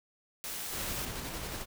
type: noise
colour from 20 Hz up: white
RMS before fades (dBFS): -39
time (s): 0.44-1.05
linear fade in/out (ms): 0
type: noise with tremolo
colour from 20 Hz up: pink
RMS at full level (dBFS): -38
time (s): 0.7-1.66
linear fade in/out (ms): 50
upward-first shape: square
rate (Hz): 11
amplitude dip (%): 25
effects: none